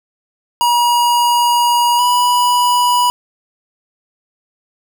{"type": "tone pair in turn", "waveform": "square", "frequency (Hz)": [958, 979.3], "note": ["A#5", "B5"], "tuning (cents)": [47, -15], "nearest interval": "unison", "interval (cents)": 38, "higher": "second", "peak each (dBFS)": -11, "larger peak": "neither", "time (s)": [[0.61, 1.99], [1.99, 3.1]], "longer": "first", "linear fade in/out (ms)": 0, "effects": []}